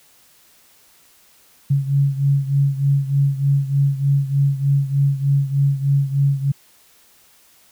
sine beating tone pair, 138.59 / 141.89 Hz, C#3 / C#3, 0 / +41 cents, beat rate 3.3 Hz, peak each -16 / -20 dBFS, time 1.7-6.52 s, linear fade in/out 10 ms, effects white hiss -53 dBFS RMS until 7.71 s

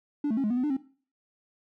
triangle tone with pitch steps, 291.6 / 219.3 / 273.2 / 210.6 / 245.1 / 252.6 / 298 / 267.5 Hz, D4 / A3 / C#4 / G#3 / B3 / B3 / D4 / C4, -12 / -6 / -25 / +24 / -13 / +39 / +25 / +38 cents, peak -21 dBFS, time 0.24-0.768 s, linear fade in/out 5 ms, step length 66 ms, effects noise-tail reverb RT60 0.4 s tail -19 dB re dry + tanh soft clip ceiling -20 dBFS

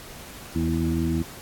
harmonic tone with a mistuned harmonic, 81.1 Hz, E2, 28 cents flat, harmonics 1 / 2 / 3 / 4, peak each -27 / -27 / -27 / -27 dBFS, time 0.55-1.23 s, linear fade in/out 10 ms, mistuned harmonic 4, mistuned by +24 cents, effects pink hiss -42 dBFS RMS until 1.41 s + AAC 64 kbps

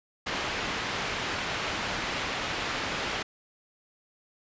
white low-pass noise, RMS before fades -32 dBFS, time 0.26-3.23 s, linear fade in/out 10 ms, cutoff 2800 Hz, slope 12 dB/octave, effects resampled to 16000 Hz

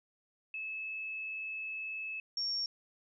sine tone pair in turn, 2601 / 5511 Hz, E7 / F8, -24 / -24 cents, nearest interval octave + minor second, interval 1300 cents, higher second, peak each -37 / -32 dBFS, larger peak second, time 0.54-2.2 / 2.37-2.66 s, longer first, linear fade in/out 2 ms, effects none

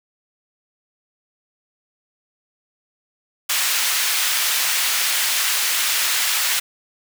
pink high-pass noise, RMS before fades -20 dBFS, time 3.49-6.6 s, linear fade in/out 10 ms, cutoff 1800 Hz, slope 12 dB/octave, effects none

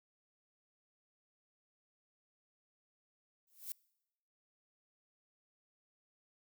violet noise with exponential growth, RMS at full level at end -39 dBFS, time 3.47-3.72 s, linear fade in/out 1 ms, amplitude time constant 54 ms, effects noise-tail reverb RT60 0.9 s tail -25 dB re dry

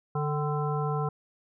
harmonic tone with a mistuned harmonic, 147.5 Hz, D3, 8 cents sharp, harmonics 1 / 3 / 5 / 7 / 9, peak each -28 / -33 / -35 / -36 / -38 dBFS, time 0.15-1.09 s, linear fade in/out 5 ms, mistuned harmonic 5, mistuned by +63 cents, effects none

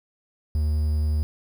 triangle tone with quantisation, 75.9 Hz, D#2, 42 cents flat, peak -18 dBFS, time 0.55-1.23 s, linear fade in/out 0 ms, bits 8, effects none

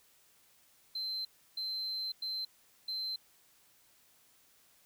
sine tone bursts at uneven times, 4100 Hz, C8, 36 cents flat, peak -33 dBFS, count 4, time 0.95-1.25 / 1.57-2.12 / 2.22-2.45 / 2.88-3.16 s, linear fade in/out 5 ms, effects tanh soft clip ceiling -32 dBFS + white hiss -66 dBFS RMS until 4.85 s

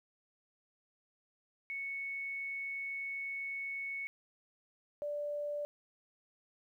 sine tone pair in turn, 2213 / 586.1 Hz, C#7 / D5, -3 / -4 cents, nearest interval octave + major seventh, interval 2301 cents, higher first, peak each -37 / -35 dBFS, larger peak second, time 1.7-4.07 / 5.02-5.65 s, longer first, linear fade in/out 0 ms, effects 12-bit

